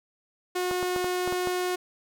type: tone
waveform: sawtooth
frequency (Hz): 362.2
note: F#4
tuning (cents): -37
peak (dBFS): -22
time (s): 0.55-1.76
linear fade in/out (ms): 10
type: clicks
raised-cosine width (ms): 1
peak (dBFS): -18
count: 7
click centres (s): 0.712 / 0.828 / 0.962 / 1.044 / 1.276 / 1.325 / 1.473
effects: none